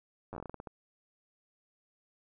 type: slowing click train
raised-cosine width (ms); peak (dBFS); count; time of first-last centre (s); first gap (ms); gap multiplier
1; -28; 12; 0.33-0.672; 9; 1.23
effects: none